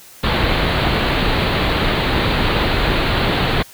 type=low-pass noise; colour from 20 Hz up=pink; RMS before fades=-17 dBFS; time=0.23-3.63 s; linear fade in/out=10 ms; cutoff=4400 Hz; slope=96 dB/octave; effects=white hiss -42 dBFS RMS until 3.73 s